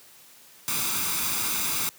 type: noise with comb filter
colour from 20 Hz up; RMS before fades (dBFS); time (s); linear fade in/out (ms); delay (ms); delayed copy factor
white; -27; 0.68-1.89; 0; 0.82; +0.6
effects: white hiss -52 dBFS RMS until 1.98 s + high-pass 100 Hz 12 dB/octave